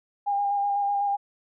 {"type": "tone with vibrato", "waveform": "sine", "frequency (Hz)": 807, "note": "G#5", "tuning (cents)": -50, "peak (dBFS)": -22, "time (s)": [0.26, 1.17], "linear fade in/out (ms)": 20, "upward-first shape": "square", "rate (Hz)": 8, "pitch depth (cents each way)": 15, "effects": []}